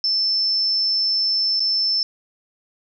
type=tone with dropouts; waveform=sine; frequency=5300 Hz; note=E8; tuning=9 cents sharp; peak=-17 dBFS; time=0.04-2.03 s; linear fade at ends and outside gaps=1 ms; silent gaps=1.596-1.603 s; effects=none